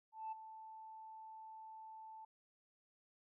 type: tone with ADSR envelope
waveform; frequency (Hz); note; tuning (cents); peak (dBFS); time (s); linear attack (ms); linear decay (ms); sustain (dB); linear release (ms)
sine; 880; A5; 0; -39; 0.12-2.25; 200; 14; -12; 6
effects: tanh soft clip ceiling -38 dBFS